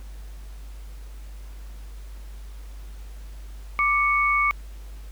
sine tone pair together, 1175.1 / 2217 Hz, D6 / C#7, +1 / 0 cents, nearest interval major seventh, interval 1099 cents, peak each -21 dBFS, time 3.79-4.51 s, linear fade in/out 0 ms, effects added 50 Hz sine -36 dBFS peak until 5.11 s + pink hiss -53 dBFS RMS until 5.11 s

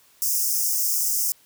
white high-pass noise, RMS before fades -23 dBFS, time 0.22-1.32 s, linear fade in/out 0 ms, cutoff 5100 Hz, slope 96 dB/octave, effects white hiss -57 dBFS RMS until 1.45 s

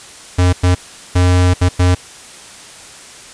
square tone bursts at uneven times, 90.1 Hz, F#2, 45 cents flat, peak -9 dBFS, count 5, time 0.38-0.53 / 0.63-0.75 / 1.15-1.54 / 1.61-1.69 / 1.79-1.95 s, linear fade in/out 10 ms, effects white hiss -36 dBFS RMS until 3.33 s + resampled to 22050 Hz

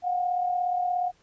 sine tone pair together, 718 / 755 Hz, F5 / F#5, +48 / +35 cents, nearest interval minor second, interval 87 cents, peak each -24 / -33 dBFS, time 0.02-1.12 s, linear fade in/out 50 ms, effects pink hiss -63 dBFS RMS until 1.22 s + resampled to 16000 Hz

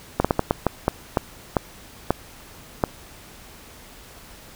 slowing click train, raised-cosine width 1 ms, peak -3 dBFS, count 11, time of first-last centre 0.2-2.838 s, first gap 46 ms, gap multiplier 1.36, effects pink hiss -45 dBFS RMS until 4.55 s

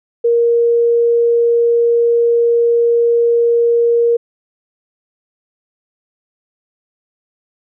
sine tone, 469.5 Hz, A#4, 12 cents sharp, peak -9 dBFS, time 0.24-4.17 s, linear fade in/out 10 ms, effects none

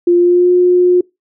sine tone with pitch glide, 349.2 to 358.6 Hz, F4 to F4, 0 to +46 cents, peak -6 dBFS, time 0.07-1.01 s, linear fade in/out 5 ms, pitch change +46 cents, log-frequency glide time 0.17-0.51 s, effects noise-tail reverb RT60 0.2 s tail -24 dB re dry

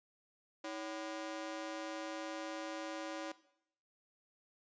sawtooth ring-modulated tone, 440.9 Hz, A4, 4 cents sharp, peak -34 dBFS, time 0.64-3.32 s, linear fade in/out 5 ms, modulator 121 Hz, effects noise-tail reverb RT60 0.7 s tail -17 dB re dry + resampled to 16000 Hz

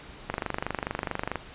click train, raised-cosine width 0.5 ms, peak -13 dBFS, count 27, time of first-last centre 0.3-1.357 s, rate 24.6 Hz, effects pink hiss -46 dBFS RMS until 1.54 s + resampled to 8000 Hz

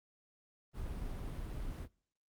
brown noise, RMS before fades -41 dBFS, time 0.73-1.88 s, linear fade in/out 50 ms, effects noise-tail reverb RT60 0.5 s tail -24 dB re dry + Opus 32 kbps

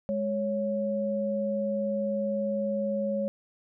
sine tone pair together, 207.7 / 554.5 Hz, G#3 / C#5, 0 / 0 cents, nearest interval octave + perfect fourth, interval 1700 cents, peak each -30 / -28 dBFS, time 0.09-3.28 s, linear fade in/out 0 ms, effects none

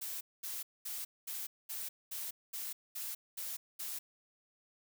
blue noise bursts, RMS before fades -41 dBFS, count 10, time 0.01-3.99 s, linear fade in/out 10 ms, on 200 ms, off 220 ms, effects none

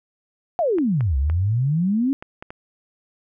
sine exponential two-way sweep, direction down then up, 740 to 64.4 to 282.6 Hz, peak -17 dBFS, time 0.59-2.13 s, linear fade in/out 0 ms, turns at 1.17 s
clicks, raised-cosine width 0.5 ms, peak -20 dBFS, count 6, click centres 0.785 / 1.008 / 1.299 / 2.225 / 2.425 / 2.505 s
effects none

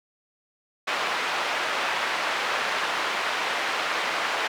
pink band-pass noise, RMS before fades -27 dBFS, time 0.87-4.48 s, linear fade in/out 10 ms, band 790 to 2900 Hz, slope 12 dB/octave, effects none

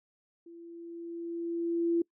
sine tone with level ramp, 338.2 Hz, E4, 44 cents sharp, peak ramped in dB -47 to -23 dBFS, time 0.46-2.02 s, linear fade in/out 5 ms, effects noise-tail reverb RT60 0.1 s tail -25 dB re dry

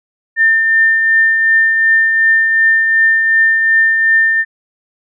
sine tone with tremolo, 1800 Hz, A6, 39 cents sharp, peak -6 dBFS, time 0.36-4.45 s, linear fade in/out 50 ms, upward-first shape triangle, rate 2.7 Hz, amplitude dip 40%, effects none

